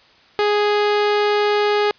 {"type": "tone", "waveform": "sawtooth", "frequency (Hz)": 415.3, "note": "G#4", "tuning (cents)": 0, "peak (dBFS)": -11, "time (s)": [0.39, 1.91], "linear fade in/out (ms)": 0, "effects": ["white hiss -51 dBFS RMS until 1.98 s", "resampled to 11025 Hz"]}